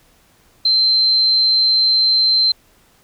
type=tone; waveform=sine; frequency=4112 Hz; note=C8; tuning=31 cents flat; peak=-11 dBFS; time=0.65-2.52 s; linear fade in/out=5 ms; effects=pink hiss -54 dBFS RMS until 3.03 s